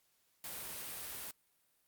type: noise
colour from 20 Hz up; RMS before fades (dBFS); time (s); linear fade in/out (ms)
white; -44; 0.44-1.31; 2
effects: white hiss -75 dBFS RMS until 1.87 s + Opus 48 kbps